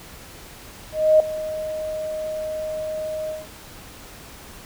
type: tone with ADSR envelope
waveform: sine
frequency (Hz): 622.3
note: D#5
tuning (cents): 0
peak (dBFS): -9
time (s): 0.92-3.47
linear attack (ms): 280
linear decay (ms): 3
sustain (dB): -16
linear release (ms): 180
effects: pink hiss -42 dBFS RMS until 4.65 s